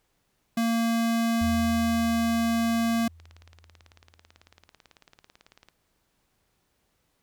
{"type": "tone", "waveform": "square", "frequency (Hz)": 230, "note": "A#3", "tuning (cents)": -23, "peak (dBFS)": -23, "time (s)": [0.57, 3.08], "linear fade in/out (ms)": 5}
{"type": "tone with exponential decay", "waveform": "sine", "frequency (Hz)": 82.41, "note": "E2", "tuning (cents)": 0, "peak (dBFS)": -27, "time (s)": [1.41, 4.68], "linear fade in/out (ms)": 5, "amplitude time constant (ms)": 710}
{"type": "click train", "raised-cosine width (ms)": 0.2, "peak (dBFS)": -33, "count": 46, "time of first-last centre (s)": [3.2, 5.686], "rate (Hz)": 18.1}
{"effects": ["pink hiss -72 dBFS RMS until 7.22 s"]}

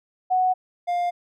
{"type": "tone pair in turn", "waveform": ["sine", "triangle"], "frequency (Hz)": [740, 703.5], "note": ["F#5", "F5"], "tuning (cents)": [0, 12], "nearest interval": "minor second", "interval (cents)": 88, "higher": "first", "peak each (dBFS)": [-17, -19], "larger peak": "first", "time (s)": [[0.3, 0.54], [0.87, 1.11]], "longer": "neither", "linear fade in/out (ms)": 20, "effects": []}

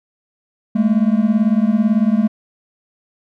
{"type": "beating tone pair", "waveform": "triangle", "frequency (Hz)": [207.1, 225.1], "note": ["G#3", "A3"], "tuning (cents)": [-5, 40], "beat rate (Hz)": 18, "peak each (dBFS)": -13, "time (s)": [0.75, 2.28], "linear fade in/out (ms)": 10, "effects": []}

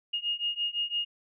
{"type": "beating tone pair", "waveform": "sine", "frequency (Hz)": [2849, 2854.9], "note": ["F7", "F7"], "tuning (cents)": [34, 37], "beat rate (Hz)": 5.9, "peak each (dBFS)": [-32, -31], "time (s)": [0.13, 1.05], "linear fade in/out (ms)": 10, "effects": []}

